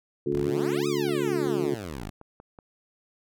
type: harmonic tone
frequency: 71.8 Hz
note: D2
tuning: 39 cents flat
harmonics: 2 / 3 / 4 / 5 / 6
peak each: -34 / -37 / -31 / -26 / -31 dBFS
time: 0.26-1.75 s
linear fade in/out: 5 ms
type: exponential two-way sweep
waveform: 10% pulse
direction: up then down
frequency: 31.24 to 1298 to 46.15 Hz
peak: -26 dBFS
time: 0.32-2.1 s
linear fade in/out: 10 ms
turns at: 0.87 s
type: click train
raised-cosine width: 1 ms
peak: -32 dBFS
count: 9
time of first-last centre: 1.09-2.588 s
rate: 5.34 Hz
effects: none

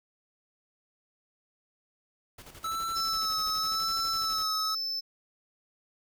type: noise with tremolo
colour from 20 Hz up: pink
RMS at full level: -47 dBFS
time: 2.38-4.44 s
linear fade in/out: 5 ms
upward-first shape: square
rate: 12 Hz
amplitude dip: 60%
type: tone with vibrato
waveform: square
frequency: 1308 Hz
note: E6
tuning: 14 cents flat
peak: -31 dBFS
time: 2.64-4.75 s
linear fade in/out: 5 ms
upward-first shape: sine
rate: 0.91 Hz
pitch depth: 39 cents each way
type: tone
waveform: triangle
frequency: 5274 Hz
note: E8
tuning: in tune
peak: -29 dBFS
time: 2.95-5.01 s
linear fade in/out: 20 ms
effects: none

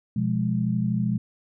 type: chord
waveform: sine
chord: F diminished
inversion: second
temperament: equal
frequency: 123.47 / 174.61 / 207.7 Hz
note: Cb3 / F3 / Ab3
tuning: 0 / 0 / 0 cents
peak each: -26 / -27 / -25 dBFS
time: 0.16-1.18 s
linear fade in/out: 5 ms
effects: none

